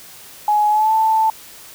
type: tone with pitch glide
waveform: sine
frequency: 840 to 881.8 Hz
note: G#5 to A5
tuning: +19 to +4 cents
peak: -12 dBFS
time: 0.48-1.3 s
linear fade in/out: 2 ms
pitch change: +85 cents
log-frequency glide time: 0.69-0.93 s
effects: white hiss -40 dBFS RMS until 1.74 s